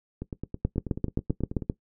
two click trains, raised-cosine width 3 ms, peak -12 / -20 dBFS, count 9 / 14, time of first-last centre 0.65-1.698 / 0.22-1.622 s, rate 7.63 / 9.27 Hz, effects noise-tail reverb RT60 0.1 s tail -18 dB re dry

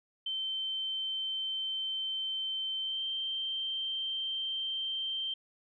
sine tone with pitch glide, 3100 to 3136 Hz, G7 to G7, -20 to 0 cents, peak -32 dBFS, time 0.26-5.34 s, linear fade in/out 5 ms, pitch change +20 cents, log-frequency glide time 2.81-3.03 s, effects none

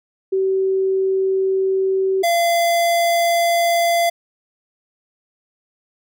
sine / square tone pair in turn, 382.6 / 683.3 Hz, G4 / F5, -42 / -38 cents, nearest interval minor seventh, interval 1004 cents, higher second, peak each -15 dBFS, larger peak neither, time 0.32-2.23 / 2.23-4.1 s, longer first, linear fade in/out 10 ms, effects none

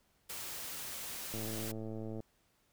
white noise, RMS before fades -43 dBFS, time 0.29-1.72 s, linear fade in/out 10 ms
click train, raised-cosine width 2 ms, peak -30 dBFS, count 96, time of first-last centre 1.34-2.204 s, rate 110 Hz
effects pink hiss -73 dBFS RMS until 2.72 s

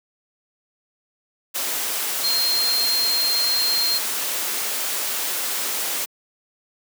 sine tone in noise, 4197 Hz, C8, 5 cents sharp, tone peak -19 dBFS, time 2.23-3.99 s, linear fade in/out 20 ms, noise white, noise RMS -25 dBFS, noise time 1.54-6.06 s, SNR +3 dB, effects high-pass 300 Hz 12 dB/octave

